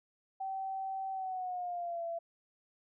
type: tone with pitch glide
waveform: sine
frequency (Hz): 770 to 674.2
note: G5 to E5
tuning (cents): -31 to +39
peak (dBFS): -35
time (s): 0.4-2.19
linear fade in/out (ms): 10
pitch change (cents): -230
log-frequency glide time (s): 1.12-2.04
effects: none